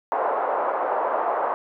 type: band-pass noise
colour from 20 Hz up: pink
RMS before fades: -24 dBFS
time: 0.12-1.54 s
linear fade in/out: 0 ms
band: 540 to 1100 Hz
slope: 24 dB/octave
effects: none